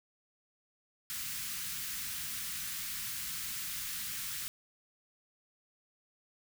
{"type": "band-stop noise", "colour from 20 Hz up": "white", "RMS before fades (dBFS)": -39, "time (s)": [1.1, 4.48], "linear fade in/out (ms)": 0, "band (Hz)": [220, 1300], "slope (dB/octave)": 24, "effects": []}